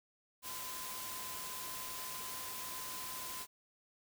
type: tone in noise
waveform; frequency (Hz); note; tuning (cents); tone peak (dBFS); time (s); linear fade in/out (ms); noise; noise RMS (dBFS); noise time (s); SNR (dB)
sine; 1024; C6; -38; -49; 0.42-3.47; 50; white; -44; 0.42-3.47; -8
effects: none